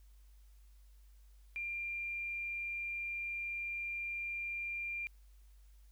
sine tone, 2387 Hz, D7, 28 cents sharp, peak -37 dBFS, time 1.56-5.07 s, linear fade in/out 0 ms, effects added 50 Hz sine -57 dBFS peak until 5.91 s + white hiss -74 dBFS RMS until 5.91 s

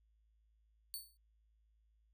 5% pulse tone with exponential decay, 4470 Hz, C#8, 14 cents sharp, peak -32 dBFS, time 0.94-1.17 s, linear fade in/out 0 ms, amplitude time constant 50 ms, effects added 54 Hz sine -70 dBFS peak until 2.13 s

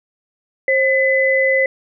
sine tone pair together, 533 / 2012 Hz, C5 / B6, +32 / +32 cents, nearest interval octave + major seventh, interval 2300 cents, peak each -15 dBFS, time 0.68-1.66 s, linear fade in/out 2 ms, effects none

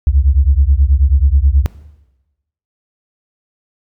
sine beating tone pair, 65 / 74.3 Hz, C2 / D2, -11 / +21 cents, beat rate 9.3 Hz, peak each -10 dBFS, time 0.07-1.66 s, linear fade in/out 0 ms, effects noise-tail reverb RT60 1.0 s tail -18 dB re dry + tanh soft clip ceiling -1 dBFS

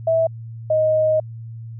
sine tone pair in turn, 653 / 624.3 Hz, E5 / D#5, -17 / +6 cents, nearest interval minor second, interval 77 cents, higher first, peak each -14 dBFS, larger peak neither, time 0.07-0.27 / 0.7-1.2 s, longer second, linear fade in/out 5 ms, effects added 114 Hz sine -31 dBFS peak until 1.79 s

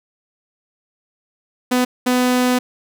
sawtooth tone bursts at uneven times, 250 Hz, B3, 21 cents sharp, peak -10 dBFS, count 2, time 1.71-1.85 / 2.06-2.59 s, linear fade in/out 10 ms, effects none

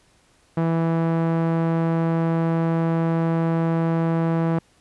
sawtooth tone with low-pass filter, 164.81 Hz, E3, in tune, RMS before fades -21 dBFS, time 0.57-4.59 s, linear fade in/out 5 ms, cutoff 1200 Hz, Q 0.75, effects pink hiss -59 dBFS RMS until 4.8 s + resampled to 24000 Hz

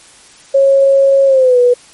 sine tone with pitch glide, 547 to 490.1 Hz, C#5 to B4, -23 to -13 cents, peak -5 dBFS, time 0.54-1.74 s, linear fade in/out 10 ms, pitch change -190 cents, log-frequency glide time 1.26-1.59 s, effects white hiss -41 dBFS RMS until 1.93 s + MP3 48 kbps

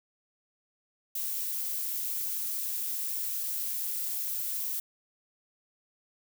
violet noise, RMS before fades -33 dBFS, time 1.15-4.8 s, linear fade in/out 5 ms, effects none

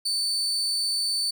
35% pulse tone with amplitude modulation, 4524 Hz, C#8, 34 cents sharp, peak -20 dBFS, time 0.05-1.31 s, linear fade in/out 10 ms, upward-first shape sine, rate 253 Hz, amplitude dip 50%, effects none

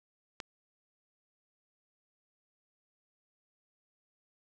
click, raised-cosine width 0.2 ms, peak -21 dBFS, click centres 0.402 s, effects none

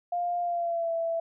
sine tone with pitch glide, 702 to 664.5 Hz, F5 to E5, +9 to +14 cents, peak -26 dBFS, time 0.12-1.2 s, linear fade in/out 5 ms, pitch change -95 cents, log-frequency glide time 0.41-0.92 s, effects none

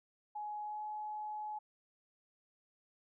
sine tone with pitch glide, 840 to 848.3 Hz, G#5 to G#5, +19 to +36 cents, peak -39 dBFS, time 0.35-1.59 s, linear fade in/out 10 ms, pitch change +17 cents, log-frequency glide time 0.63-0.81 s, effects none

